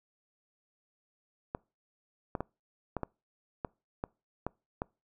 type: clicks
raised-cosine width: 1 ms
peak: -19 dBFS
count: 9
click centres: 1.549 / 2.352 / 2.406 / 2.967 / 3.033 / 3.648 / 4.039 / 4.466 / 4.819 s
effects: noise-tail reverb RT60 0.3 s tail -26 dB re dry